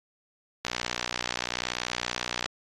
click train, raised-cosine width 0.2 ms, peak -11 dBFS, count 111, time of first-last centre 0.65-2.459 s, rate 60.8 Hz, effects AAC 32 kbps

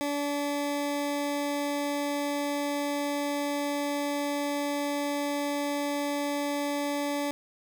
20% pulse tone, 287.8 Hz, D4, 35 cents flat, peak -23 dBFS, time 0.01-7.31 s, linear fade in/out 0 ms, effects none

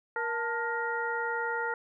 harmonic tone with a mistuned harmonic, 469.9 Hz, A#4, 14 cents sharp, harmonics 1 / 2 / 3 / 4, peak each -35 / -34 / -33 / -37 dBFS, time 0.16-1.74 s, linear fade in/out 2 ms, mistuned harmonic 2, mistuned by -93 cents, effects none

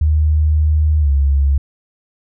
sine tone with pitch glide, 76.7 to 69.53 Hz, D#2 to C#2, -24 to +6 cents, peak -10 dBFS, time 0.01-1.58 s, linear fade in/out 5 ms, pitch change -170 cents, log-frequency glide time 1-1.1 s, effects none

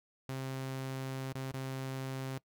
sawtooth tone with dropouts, 132.7 Hz, C3, 25 cents sharp, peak -33 dBFS, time 0.29-2.38 s, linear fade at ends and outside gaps 0 ms, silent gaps 1.325-1.353 / 1.514-1.539 s, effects noise-tail reverb RT60 0.1 s tail -22 dB re dry

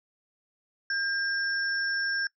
sine tone pair together, 1605 / 5416 Hz, G6 / E8, +40 / +46 cents, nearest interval octave + major sixth, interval 2106 cents, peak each -27 / -34 dBFS, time 0.9-2.27 s, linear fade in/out 2 ms, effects noise-tail reverb RT60 0.1 s tail -22 dB re dry

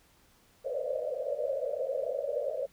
pink band-pass noise, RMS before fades -33 dBFS, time 0.64-2.67 s, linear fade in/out 20 ms, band 490 to 620 Hz, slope 96 dB/octave, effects pink hiss -64 dBFS RMS until 2.72 s

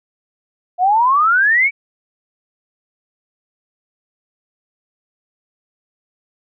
sine exponential sweep, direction up, 698.5 to 2316 Hz, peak -10 dBFS, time 0.78-1.71 s, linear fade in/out 50 ms, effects none

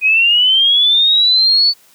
sine linear sweep, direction up, 2489 to 4502 Hz, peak -8 dBFS, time 0.01-1.74 s, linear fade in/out 50 ms, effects white hiss -49 dBFS RMS until 1.94 s + high-pass 150 Hz 12 dB/octave

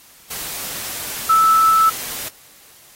sine tone in noise, 1314 Hz, E6, 6 cents flat, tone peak -10 dBFS, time 1.29-1.9 s, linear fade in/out 10 ms, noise white, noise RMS -28 dBFS, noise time 0.3-2.29 s, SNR +15 dB, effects white hiss -47 dBFS RMS until 2.95 s + AAC 48 kbps

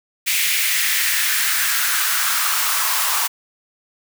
white noise with high-pass filter sweep, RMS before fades -19 dBFS, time 0.26-3.28 s, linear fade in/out 20 ms, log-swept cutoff 2300 to 980 Hz, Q 2.9, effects none

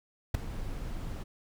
brown noise with ADSR envelope, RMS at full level -19 dBFS, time 0.34-1.24 s, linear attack 10 ms, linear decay 4 ms, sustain -18 dB, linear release 17 ms, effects none

